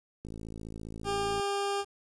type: click train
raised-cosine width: 3 ms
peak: -29 dBFS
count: 64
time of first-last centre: 0.25-1.398 s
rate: 54.9 Hz
type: tone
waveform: 20% pulse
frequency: 400.7 Hz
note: G4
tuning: 38 cents sharp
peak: -24 dBFS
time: 1.04-1.85 s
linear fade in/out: 50 ms
effects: resampled to 22050 Hz + 9-bit